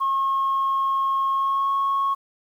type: tone with pitch glide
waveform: sine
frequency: 1083 to 1098.1 Hz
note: C#6 to C#6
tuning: -41 to -17 cents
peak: -18 dBFS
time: 0-2.15 s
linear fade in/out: 20 ms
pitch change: +24 cents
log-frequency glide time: 1.32-1.71 s
effects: tanh soft clip ceiling -16 dBFS + 9-bit